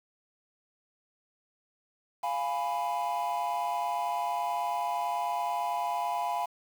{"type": "chord", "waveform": "triangle", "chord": "F diminished", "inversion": "none", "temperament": "equal with one note detuned", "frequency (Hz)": [698.5, 830.6, 991.8], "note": ["F5", "Ab5", "Cb6"], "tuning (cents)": [0, 0, 7], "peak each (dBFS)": -30, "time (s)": [2.23, 6.46], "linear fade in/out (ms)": 10, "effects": ["tanh soft clip ceiling -22 dBFS", "8-bit"]}